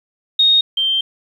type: tone pair in turn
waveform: sine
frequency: 3722 / 3151 Hz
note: A#7 / G7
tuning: -3 / +8 cents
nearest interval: minor third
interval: 289 cents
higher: first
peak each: -9 / -14 dBFS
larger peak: first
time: 0.39-0.61 / 0.77-1.01 s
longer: second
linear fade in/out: 5 ms
effects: 8-bit